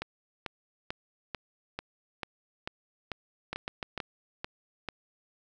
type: two click trains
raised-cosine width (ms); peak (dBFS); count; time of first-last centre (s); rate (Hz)
0.3; -18 / -18; 4 / 12; 3.53-3.977 / 0.02-4.887; 6.71 / 2.26
effects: none